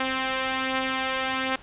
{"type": "beating tone pair", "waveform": "5% pulse", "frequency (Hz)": [262.2, 263.5], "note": ["C4", "C4"], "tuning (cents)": [4, 12], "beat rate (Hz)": 1.3, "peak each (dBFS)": [-14, -21], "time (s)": [0, 1.56], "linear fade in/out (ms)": 5, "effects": ["pink hiss -47 dBFS RMS until 1.62 s", "resampled to 8000 Hz"]}